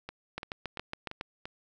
two click trains, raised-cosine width 0.3 ms, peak -23 / -19 dBFS, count 5 / 7, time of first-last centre 0.09-1.455 / 0.38-1.211 s, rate 2.93 / 7.22 Hz, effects none

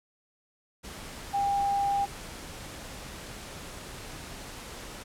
sine tone in noise, 800 Hz, G5, 35 cents sharp, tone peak -24 dBFS, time 1.33-2.06 s, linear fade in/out 20 ms, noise pink, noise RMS -42 dBFS, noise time 0.83-5.04 s, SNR +15 dB, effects low-pass 11000 Hz 12 dB/octave

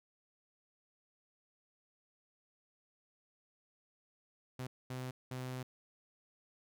sawtooth tone bursts at uneven times, 127.9 Hz, C3, 39 cents flat, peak -36 dBFS, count 3, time 4.59-4.67 / 4.9-5.11 / 5.31-5.63 s, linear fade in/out 5 ms, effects none

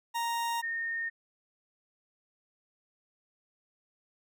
40% pulse / sine tone pair in turn, 932.3 / 1834.7 Hz, A#5 / A#6, 0 / -28 cents, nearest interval octave, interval 1172 cents, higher second, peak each -29 / -31 dBFS, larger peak first, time 0.14-0.62 / 0.62-1.1 s, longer neither, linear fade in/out 20 ms, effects none

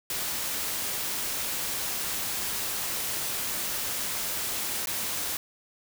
white noise with dropouts, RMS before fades -31 dBFS, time 0.1-5.37 s, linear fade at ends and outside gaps 2 ms, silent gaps 4.858-4.871 s, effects none

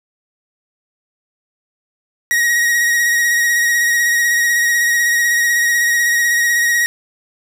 45% pulse tone with vibrato, 1892 Hz, A#6, 25 cents sharp, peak -12 dBFS, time 2.31-6.86 s, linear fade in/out 0 ms, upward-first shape sine, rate 16 Hz, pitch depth 24 cents each way, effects none

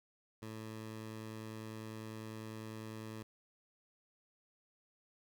15% pulse tone, 110 Hz, A2, in tune, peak -38 dBFS, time 0.42-3.23 s, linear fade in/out 5 ms, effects none

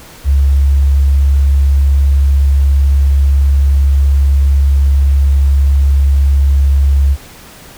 sine tone, 69.3 Hz, C#2, in tune, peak -6 dBFS, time 0.24-7.17 s, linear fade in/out 50 ms, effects pink hiss -36 dBFS RMS until 7.77 s

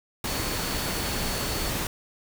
sine tone in noise, 4435 Hz, C#8, in tune, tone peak -38 dBFS, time 0.27-1.7 s, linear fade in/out 2 ms, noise pink, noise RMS -29 dBFS, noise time 0.24-1.87 s, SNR -12 dB, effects none

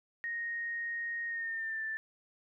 sine tone with pitch glide, 1864.7 to 1768.2 Hz, A#6 to A6, 0 to +8 cents, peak -34 dBFS, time 0.24-1.97 s, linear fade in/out 0 ms, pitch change -92 cents, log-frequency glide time 1.27-1.83 s, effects none

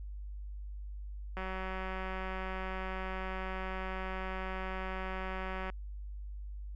click train, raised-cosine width 0.5 ms, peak -25 dBFS, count 815, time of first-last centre 1.37-5.7 s, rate 188 Hz, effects added 50 Hz sine -40 dBFS peak until 6.75 s

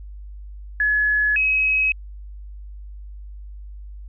sine tone pair in turn, 1700 / 2552 Hz, G#6 / D#7, +40 / +43 cents, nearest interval perfect fifth, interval 703 cents, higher second, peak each -16 dBFS, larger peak neither, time 0.8-1.36 / 1.36-1.92 s, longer neither, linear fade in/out 2 ms, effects added 50 Hz sine -34 dBFS peak until 4.08 s

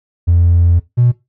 triangle tone pair in turn, 86 / 121.62 Hz, F2 / B2, -26 / -26 cents, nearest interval tritone, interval 600 cents, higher second, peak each -4 dBFS, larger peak neither, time 0.27-0.8 / 0.97-1.12 s, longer first, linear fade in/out 20 ms, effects noise-tail reverb RT60 0.2 s tail -19 dB re dry + tanh soft clip ceiling -3 dBFS

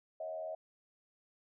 sine tone with frequency modulation, 637 Hz, D#5, 41 cents sharp, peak -38 dBFS, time 0.2-0.55 s, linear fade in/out 5 ms, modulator 84 Hz, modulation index 0.66, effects none

